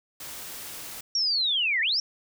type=noise; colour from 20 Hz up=white; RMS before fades=-39 dBFS; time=0.2-1.01 s; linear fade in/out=5 ms
type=linear two-way sweep; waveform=sine; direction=down then up; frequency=5650 to 1755 to 5650 Hz; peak=-22 dBFS; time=1.15-2 s; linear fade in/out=2 ms; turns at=1.81 s
effects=none